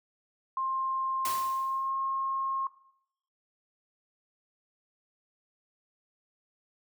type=tone with pitch glide; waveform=sine; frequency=1058 to 1074.6 Hz; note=C6 to C6; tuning=+19 to +46 cents; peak=-28 dBFS; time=0.57-2.67 s; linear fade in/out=2 ms; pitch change=+27 cents; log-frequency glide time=1.46-1.97 s
type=noise with exponential decay; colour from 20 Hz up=white; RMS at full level=-33 dBFS; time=1.25-1.9 s; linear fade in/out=2 ms; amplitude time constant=140 ms
effects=noise-tail reverb RT60 0.7 s tail -18 dB re dry